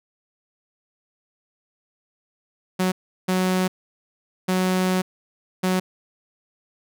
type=tone bursts at uneven times; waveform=sawtooth; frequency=185 Hz; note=F#3; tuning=in tune; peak=-15 dBFS; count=4; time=2.79-2.92 / 3.28-3.68 / 4.48-5.02 / 5.63-5.8 s; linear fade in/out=10 ms; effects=none